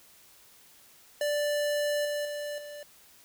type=tone with level steps; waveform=square; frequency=587.3 Hz; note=D5; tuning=in tune; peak=-27 / -30 / -34 / -41 dBFS; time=1.21-2.83 s; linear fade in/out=2 ms; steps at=2.05 / 2.25 / 2.58 s; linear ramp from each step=2 ms; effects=white hiss -57 dBFS RMS until 3.24 s